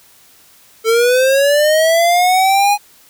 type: linear sweep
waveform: square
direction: up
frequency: 442.8 to 830 Hz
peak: -10 dBFS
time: 0.84-2.78 s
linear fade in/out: 50 ms
effects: white hiss -47 dBFS RMS until 3.09 s